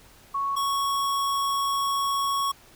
sine / square tone pair in turn, 1108.7 / 1108.7 Hz, C#6 / C#6, 0 / 0 cents, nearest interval unison, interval 0 cents, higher neither, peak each -24 / -24 dBFS, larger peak neither, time 0.34-0.56 / 0.56-2.52 s, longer second, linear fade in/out 10 ms, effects pink hiss -53 dBFS RMS until 2.75 s

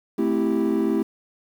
triangle chord, A minor seventh, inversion none, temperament equal, 220 / 261.6 / 329.6 / 392 Hz, A3 / C4 / E4 / G4, 0 / 0 / 0 / 0 cents, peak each -22 / -23 / -21 / -23 dBFS, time 0.18-1.03 s, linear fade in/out 10 ms, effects tanh soft clip ceiling -11 dBFS + 8-bit

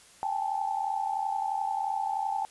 sine tone cluster, 789 / 820 / 872 Hz, G5 / G#5 / A5, +11 / -22 / -16 cents, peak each -31 / -36 / -31 dBFS, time 0.23-2.45 s, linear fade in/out 0 ms, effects white hiss -55 dBFS RMS until 2.5 s + resampled to 24000 Hz

